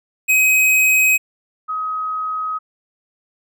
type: tone pair in turn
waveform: square / sine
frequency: 2530 / 1265 Hz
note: D#7 / D#6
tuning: +28 / +28 cents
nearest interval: octave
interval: 1200 cents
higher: first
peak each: -12 / -20 dBFS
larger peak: first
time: 0.28-1.18 / 1.68-2.59 s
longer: second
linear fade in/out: 20 ms
effects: none